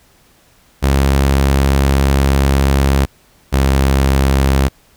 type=tone pair in turn; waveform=sawtooth; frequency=68.4 / 67.58 Hz; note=C#2 / C#2; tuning=-23 / -43 cents; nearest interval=unison; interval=20 cents; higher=first; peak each=-6 dBFS; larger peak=neither; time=0.82-3.06 / 3.52-4.69 s; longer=first; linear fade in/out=20 ms; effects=pink hiss -51 dBFS RMS until 4.96 s